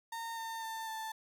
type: tone with pitch steps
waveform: 35% pulse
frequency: 916 / 905 / 894 / 883.3 Hz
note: A#5 / A5 / A5 / A5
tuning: -31 / +48 / +27 / +6 cents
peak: -37 dBFS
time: 0.12-1.12 s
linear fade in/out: 5 ms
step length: 250 ms
effects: 12-bit